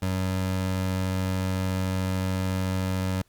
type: tone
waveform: 25% pulse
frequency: 93.7 Hz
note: F#2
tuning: 22 cents sharp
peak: -21 dBFS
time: 0.02-3.22 s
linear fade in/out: 5 ms
effects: pink hiss -66 dBFS RMS until 3.28 s + Opus 48 kbps